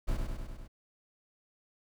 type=noise with echo; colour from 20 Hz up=brown; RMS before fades=-30 dBFS; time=0.07-0.18 s; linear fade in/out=20 ms; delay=100 ms; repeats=5; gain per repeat=-3 dB; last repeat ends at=0.68 s; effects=none